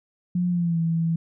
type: tone with pitch glide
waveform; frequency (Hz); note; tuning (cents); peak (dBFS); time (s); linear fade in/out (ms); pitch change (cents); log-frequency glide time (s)
sine; 177.9 to 165.03; F3 to E3; +32 to +2; -20; 0.35-1.16; 5; -130; 0.49-0.79
effects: none